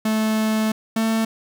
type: tone pair in turn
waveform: 45% pulse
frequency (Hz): 218.1 / 223.2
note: A3 / A3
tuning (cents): -15 / +25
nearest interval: unison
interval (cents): 40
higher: second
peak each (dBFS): -18 / -18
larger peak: neither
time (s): 0.05-0.72 / 0.96-1.25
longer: first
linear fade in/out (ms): 5
effects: none